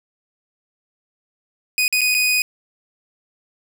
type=tone with dropouts; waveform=sawtooth; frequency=2489 Hz; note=D#7; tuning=in tune; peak=-12 dBFS; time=1.78-2.42 s; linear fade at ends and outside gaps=1 ms; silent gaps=1.88-1.926 / 2.009-2.015 / 2.144-2.148 s; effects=none